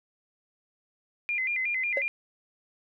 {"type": "tone with vibrato", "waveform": "sine", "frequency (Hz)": 2219, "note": "C#7", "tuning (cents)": 1, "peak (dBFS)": -26, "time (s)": [1.29, 2.08], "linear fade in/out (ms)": 0, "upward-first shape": "square", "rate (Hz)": 5.5, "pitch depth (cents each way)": 140}
{"type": "tone with exponential decay", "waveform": "triangle", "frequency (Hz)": 554.4, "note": "C#5", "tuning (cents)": 0, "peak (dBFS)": -20, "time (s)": [1.97, 2.04], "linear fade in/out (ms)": 2, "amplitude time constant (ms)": 15}
{"effects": []}